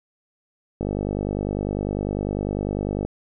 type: click train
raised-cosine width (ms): 2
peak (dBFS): -12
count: 113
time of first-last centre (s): 0.81-3.05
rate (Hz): 50
effects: none